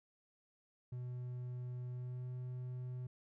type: tone with pitch glide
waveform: triangle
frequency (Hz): 124.2 to 125.72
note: B2 to B2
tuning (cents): +10 to +31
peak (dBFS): -39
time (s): 0.92-3.07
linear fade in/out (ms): 5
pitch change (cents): +21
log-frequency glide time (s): 1.91-2.29
effects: none